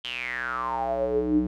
square tone with band-pass filter sweep, 61.74 Hz, B1, in tune, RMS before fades -27 dBFS, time 0.04-1.47 s, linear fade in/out 5 ms, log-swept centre 3200 to 250 Hz, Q 9.9, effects none

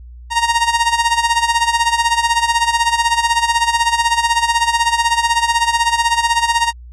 sawtooth tone with tremolo, 932.3 Hz, A#5, in tune, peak -6 dBFS, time 0.3-6.73 s, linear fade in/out 50 ms, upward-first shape sine, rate 16 Hz, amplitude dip 75%, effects added 60 Hz sine -33 dBFS peak until 6.92 s + resampled to 22050 Hz

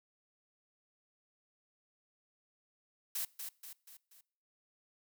blue noise with echo, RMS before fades -37 dBFS, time 3.15-3.25 s, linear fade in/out 5 ms, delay 240 ms, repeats 4, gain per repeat -6 dB, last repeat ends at 4.21 s, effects noise-tail reverb RT60 0.6 s tail -24 dB re dry

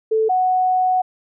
sine tone pair in turn, 440 / 740 Hz, A4 / F#5, 0 / 0 cents, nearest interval major sixth, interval 900 cents, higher second, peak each -14 dBFS, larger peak neither, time 0.11-0.29 / 0.29-1.02 s, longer second, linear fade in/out 10 ms, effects none

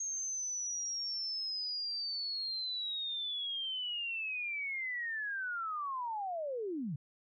sine linear sweep, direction down, 6470 to 128.3 Hz, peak -35 dBFS, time 0-6.96 s, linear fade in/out 5 ms, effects none

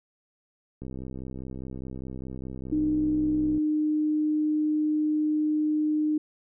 click train, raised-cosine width 3 ms, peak -25 dBFS, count 180, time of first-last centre 0.82-3.578 s, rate 64.9 Hz
sine tone, 304.9 Hz, D#4, 35 cents flat, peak -22 dBFS, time 2.72-6.18 s, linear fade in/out 5 ms
effects none

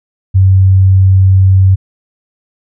sine tone, 95.1 Hz, F#2, 48 cents sharp, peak -3 dBFS, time 0.34-1.76 s, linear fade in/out 20 ms, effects none

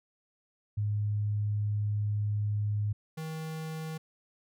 sine / square tone pair in turn, 104.3 / 158.73 Hz, G#2 / D#3, +8 / +35 cents, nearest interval perfect fifth, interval 727 cents, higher second, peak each -27 / -36 dBFS, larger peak first, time 0.77-2.93 / 3.17-3.98 s, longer first, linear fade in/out 10 ms, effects none

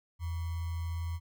sine tone with sample-and-hold, 83.7 Hz, E2, 27 cents sharp, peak -32 dBFS, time 0.19-1.2 s, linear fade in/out 50 ms, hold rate 1050 Hz, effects none

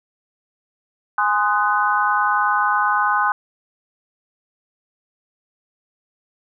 sine chord, Ab dominant seventh, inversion none, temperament just, 830.6 / 1038.3 / 1245.9 / 1495.1 Hz, Ab5 / C6 / Eb6 / Gb6, 0 / -14 / +2 / +18 cents, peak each -21 dBFS, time 1.18-3.32 s, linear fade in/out 2 ms, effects none

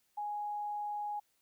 sine tone, 830.6 Hz, G#5, in tune, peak -35 dBFS, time 0.17-1.2 s, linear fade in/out 10 ms, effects white hiss -75 dBFS RMS until 1.41 s

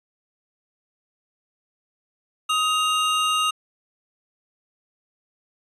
square tone pair together, 1255.9 / 2800 Hz, D#6 / F7, +16 / +4 cents, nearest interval octave + major second, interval 1388 cents, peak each -22 / -24 dBFS, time 2.49-3.51 s, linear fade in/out 10 ms, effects resampled to 24000 Hz

